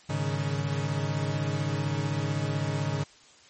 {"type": "chord", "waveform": "40% pulse", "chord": "Ab suspended fourth", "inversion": "none", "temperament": "equal with one note detuned", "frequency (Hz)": [103.83, 139.8, 155.56], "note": ["Ab2", "Db3", "Eb3"], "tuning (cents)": [0, 15, 0], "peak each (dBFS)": [-32, -29, -31], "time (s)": [0.09, 3.04], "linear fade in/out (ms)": 10, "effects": ["white hiss -55 dBFS RMS until 3.49 s", "MP3 32 kbps"]}